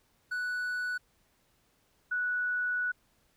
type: tone pair in turn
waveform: triangle / sine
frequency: 1480 / 1474.2 Hz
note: F#6 / F#6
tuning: 0 / -7 cents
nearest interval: unison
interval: 7 cents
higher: first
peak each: -29 / -28 dBFS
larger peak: second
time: 0.31-0.98 / 2.11-2.92 s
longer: second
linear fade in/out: 10 ms
effects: pink hiss -70 dBFS RMS until 3.36 s